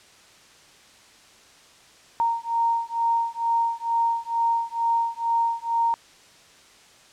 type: beating tone pair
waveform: sine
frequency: 925 / 927.2 Hz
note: A#5 / A#5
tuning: -14 / -10 cents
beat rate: 2.2 Hz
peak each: -24 / -24 dBFS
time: 2.2-5.94 s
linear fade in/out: 0 ms
effects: white hiss -52 dBFS RMS until 7.12 s + low-pass 7000 Hz 12 dB/octave